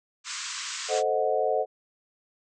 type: band-pass noise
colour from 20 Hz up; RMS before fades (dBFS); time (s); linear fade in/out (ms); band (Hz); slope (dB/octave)
white; -35; 0.24-1.03; 50; 1000 to 8000; 96
type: chord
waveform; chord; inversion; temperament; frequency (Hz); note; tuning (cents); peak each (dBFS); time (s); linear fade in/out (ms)
sine; A diminished seventh; none; equal with one note detuned; 440 / 523.3 / 622.3 / 735.3; A4 / C5 / Eb5 / Gb5; 0 / 0 / 0 / -11; -28; 0.88-1.66; 50
effects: none